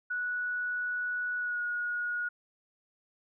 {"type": "tone with pitch glide", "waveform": "sine", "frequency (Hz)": [1471, 1447.4], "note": ["F#6", "F#6"], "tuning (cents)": [-11, -39], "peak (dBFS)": -30, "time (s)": [0.1, 2.29], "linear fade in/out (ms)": 10, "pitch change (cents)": -28, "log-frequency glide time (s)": [1.38, 1.61], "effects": []}